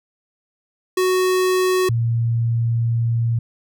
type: tone pair in turn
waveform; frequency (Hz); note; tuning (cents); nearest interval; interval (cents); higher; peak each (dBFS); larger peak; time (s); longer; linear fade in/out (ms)
square / sine; 370 / 116.23; F#4 / A#2; 0 / -5; octave + minor sixth; 2005; first; -16; neither; 0.97-1.89 / 1.89-3.39; second; 5
effects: none